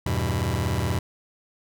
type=chord; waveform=sawtooth; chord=E minor; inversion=none; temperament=just; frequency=82.41 / 98.89 / 123.61 Hz; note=E2 / G2 / B2; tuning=0 / +16 / +2 cents; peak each=-23 dBFS; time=0.06-0.99 s; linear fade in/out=5 ms; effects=none